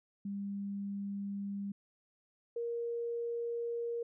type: tone pair in turn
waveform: sine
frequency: 200 / 469.5 Hz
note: G3 / A#4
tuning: +35 / +12 cents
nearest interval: octave + minor third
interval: 1477 cents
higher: second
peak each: -36 / -34 dBFS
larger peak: second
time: 0.25-1.72 / 2.56-4.03 s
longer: neither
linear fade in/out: 5 ms
effects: none